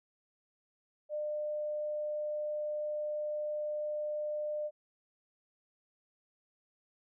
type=tone; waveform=sine; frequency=601 Hz; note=D5; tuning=40 cents sharp; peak=-33 dBFS; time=1.09-4.71 s; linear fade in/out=50 ms; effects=none